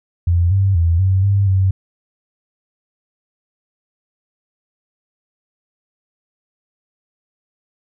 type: tone with pitch steps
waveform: sine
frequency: 86.4 / 97.3 / 84 / 95 / 99.5 / 95.2 Hz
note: F2 / G2 / E2 / F#2 / G2 / F#2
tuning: -18 / -12 / +33 / +46 / +26 / +50 cents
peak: -11 dBFS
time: 0.27-1.71 s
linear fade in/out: 5 ms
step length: 240 ms
effects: none